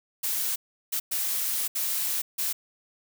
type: noise bursts at uneven times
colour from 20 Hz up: blue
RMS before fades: -28 dBFS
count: 5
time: 0.23-0.56 / 0.92-1 / 1.11-1.68 / 1.75-2.22 / 2.38-2.53 s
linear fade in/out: 10 ms
effects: none